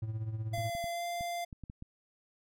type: tone with tremolo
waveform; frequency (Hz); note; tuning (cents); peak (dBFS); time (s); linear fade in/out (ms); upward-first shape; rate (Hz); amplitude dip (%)
triangle; 110; A2; 0; -29; 0.02-0.7; 5; triangle; 16; 70
type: tone with pitch glide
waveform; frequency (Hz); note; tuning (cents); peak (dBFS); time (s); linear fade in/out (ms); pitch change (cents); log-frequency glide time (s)
square; 684 to 693.1; F5 to F5; -36 to -13; -35; 0.53-1.45; 10; +23; 0.89-1.05
type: clicks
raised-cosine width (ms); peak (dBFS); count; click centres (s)
5; -32; 8; 0.581 / 0.751 / 0.842 / 1.209 / 1.528 / 1.637 / 1.699 / 1.824
effects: none